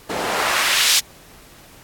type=noise with band-pass filter sweep; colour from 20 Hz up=white; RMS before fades=-19 dBFS; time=0.09-1 s; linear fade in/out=10 ms; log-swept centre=360 to 4800 Hz; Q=0.9; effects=pink hiss -46 dBFS RMS until 1.83 s + AAC 64 kbps